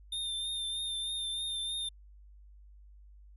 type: tone with vibrato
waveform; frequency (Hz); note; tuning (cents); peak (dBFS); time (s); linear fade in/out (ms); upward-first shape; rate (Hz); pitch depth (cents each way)
square; 3616; A7; +47; -34; 0.12-1.89; 5; triangle; 3.2; 34
effects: added 50 Hz sine -52 dBFS peak until 3.36 s + resampled to 32000 Hz